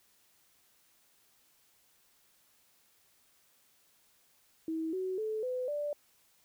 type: tone with pitch steps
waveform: sine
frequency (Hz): 321.8 / 373.9 / 434.5 / 505 / 586.8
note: E4 / F#4 / A4 / B4 / D5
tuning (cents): -42 / +18 / -22 / +39 / -2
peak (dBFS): -32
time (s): 4.68-5.93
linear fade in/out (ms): 2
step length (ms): 250
effects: white hiss -68 dBFS RMS until 6.44 s